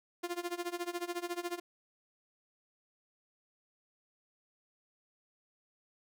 sawtooth tone with tremolo, 349.2 Hz, F4, in tune, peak -29 dBFS, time 0.23-1.6 s, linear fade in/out 10 ms, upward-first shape sine, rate 14 Hz, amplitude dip 90%, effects none

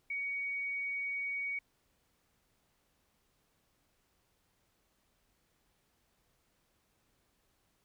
sine tone, 2245 Hz, C#7, 21 cents sharp, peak -34 dBFS, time 0.1-1.59 s, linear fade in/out 5 ms, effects pink hiss -75 dBFS RMS until 7.84 s

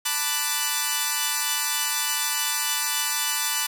5% pulse chord, B minor seventh, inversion third, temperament equal, 880 / 987.8 / 1174.7 / 1480 Hz, A5 / B5 / D6 / F#6, 0 / 0 / 0 / 0 cents, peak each -17 dBFS, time 0.05-3.67 s, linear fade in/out 10 ms, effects none

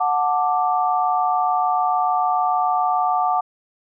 sine chord, D major, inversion first, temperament just, 734.2 / 881 / 1174.7 Hz, F#5 / A5 / D6, -14 / +2 / 0 cents, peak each -19 / -23 / -22 dBFS, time 0-3.41 s, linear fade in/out 10 ms, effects none

